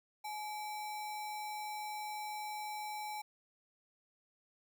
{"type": "tone with sample-and-hold", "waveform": "sine", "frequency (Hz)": 846, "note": "G#5", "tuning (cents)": 32, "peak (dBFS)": -39, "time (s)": [0.24, 3.22], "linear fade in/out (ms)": 10, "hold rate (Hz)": 3150, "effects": []}